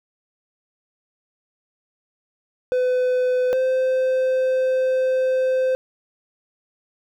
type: tone pair in turn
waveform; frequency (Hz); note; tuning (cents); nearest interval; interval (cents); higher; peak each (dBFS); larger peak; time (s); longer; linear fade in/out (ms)
triangle; 504 / 517.6; B4 / C5; +35 / -19; unison; 46; second; -15; neither; 2.72-3.53 / 3.53-5.75; second; 0
effects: none